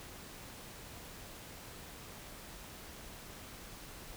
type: silence
effects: pink hiss -50 dBFS RMS until 4.16 s